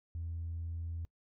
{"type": "tone with tanh clipping", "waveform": "triangle", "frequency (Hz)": 83.4, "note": "E2", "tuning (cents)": 21, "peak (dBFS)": -37, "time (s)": [0.15, 1.05], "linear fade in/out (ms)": 0, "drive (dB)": 5, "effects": ["noise-tail reverb RT60 0.1 s tail -23 dB re dry"]}